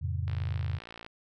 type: chord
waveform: sine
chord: F augmented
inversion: none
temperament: just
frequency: 87.31 / 109.13 / 136.42 Hz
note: F2 / A2 / C#3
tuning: 0 / -14 / -27 cents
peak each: -31 / -35 / -36 dBFS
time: 0.01-0.79 s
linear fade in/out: 20 ms
type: click train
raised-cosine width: 0.3 ms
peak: -28 dBFS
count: 46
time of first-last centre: 0.28-1.064 s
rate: 57.4 Hz
effects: none